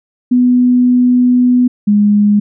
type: tone pair in turn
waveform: sine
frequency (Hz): 248 / 206.6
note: B3 / G#3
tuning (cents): +7 / -9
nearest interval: minor third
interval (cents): 316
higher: first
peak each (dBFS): -6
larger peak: neither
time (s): 0.31-1.68 / 1.87-2.4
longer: first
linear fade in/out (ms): 10
effects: none